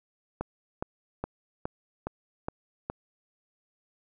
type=click train; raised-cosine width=1 ms; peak=-17 dBFS; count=7; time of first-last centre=0.41-2.9 s; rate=2.41 Hz; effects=none